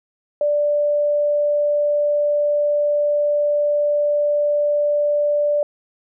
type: tone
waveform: sine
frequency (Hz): 587.3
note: D5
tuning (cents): 0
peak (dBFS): -15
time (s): 0.41-5.63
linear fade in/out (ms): 2
effects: none